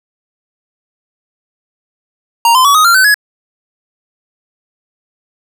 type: tone with pitch steps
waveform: square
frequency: 932.3 / 1028.5 / 1134.6 / 1251.7 / 1380.8 / 1523.3 / 1680.5 Hz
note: A#5 / C6 / C#6 / D#6 / F6 / F#6 / G#6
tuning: 0 / -30 / +40 / +10 / -20 / +50 / +20 cents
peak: -6 dBFS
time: 2.45-3.143 s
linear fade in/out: 2 ms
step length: 99 ms
effects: none